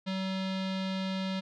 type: tone with low-pass filter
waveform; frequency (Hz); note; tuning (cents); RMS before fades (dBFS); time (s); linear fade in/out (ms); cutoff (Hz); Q
square; 190; F#3; +46; -33; 0.06-1.41; 20; 3900; 3
effects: none